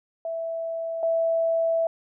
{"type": "tone pair in turn", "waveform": "sine", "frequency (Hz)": [659.3, 659.3], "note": ["E5", "E5"], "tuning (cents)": [0, 0], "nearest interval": "unison", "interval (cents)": 0, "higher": "neither", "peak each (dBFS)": [-27, -20], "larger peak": "second", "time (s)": [[0.25, 1.03], [1.03, 1.87]], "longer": "second", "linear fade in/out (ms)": 2, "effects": []}